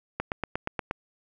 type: click train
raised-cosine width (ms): 0.5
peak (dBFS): -13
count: 7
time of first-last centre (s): 0.2-0.911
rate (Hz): 8.44
effects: none